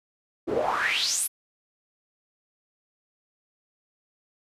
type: noise with band-pass filter sweep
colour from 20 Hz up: pink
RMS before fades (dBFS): -26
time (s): 0.47-1.28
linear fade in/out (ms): 20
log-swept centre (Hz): 320 to 12000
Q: 5.9
effects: resampled to 32000 Hz